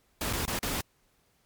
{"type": "noise with dropouts", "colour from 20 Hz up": "pink", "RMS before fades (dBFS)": -31, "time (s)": [0.21, 0.81], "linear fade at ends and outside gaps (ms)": 2, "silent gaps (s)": [[0.328, 0.333], [0.454, 0.478], [0.59, 0.629]], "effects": ["pink hiss -69 dBFS RMS until 1.45 s", "MP3 96 kbps"]}